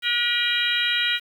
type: harmonic tone with a mistuned harmonic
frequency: 480 Hz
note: B4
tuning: 49 cents flat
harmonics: 3 / 4 / 5 / 6 / 7 / 8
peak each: -27 / -27 / -27 / -27 / -27 / -27 dBFS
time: 0.02-1.2 s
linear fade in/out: 50 ms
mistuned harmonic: 7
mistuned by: -76 cents
effects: 8-bit